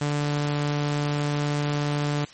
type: tone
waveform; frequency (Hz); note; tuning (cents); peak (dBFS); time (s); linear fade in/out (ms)
sawtooth; 146.3; D3; -6; -19; 0.01-2.25; 5
effects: white hiss -47 dBFS RMS until 2.33 s + MP3 32 kbps